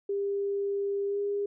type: tone with pitch glide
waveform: sine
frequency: 400 to 405.3 Hz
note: G4 to G#4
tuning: +35 to -42 cents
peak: -27 dBFS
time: 0.09-1.46 s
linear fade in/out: 5 ms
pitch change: +23 cents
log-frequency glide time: 1.07-1.19 s
effects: none